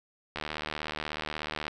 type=click train; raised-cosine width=0.3 ms; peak=-17 dBFS; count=102; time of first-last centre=0.36-1.68 s; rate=76.5 Hz; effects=none